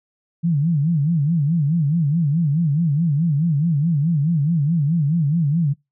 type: tone with vibrato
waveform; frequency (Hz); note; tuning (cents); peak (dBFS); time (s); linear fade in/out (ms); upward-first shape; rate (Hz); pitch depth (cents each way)
sine; 155.56; D#3; 0; -15; 0.43-5.74; 20; sine; 4.7; 190
effects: noise-tail reverb RT60 0.2 s tail -25 dB re dry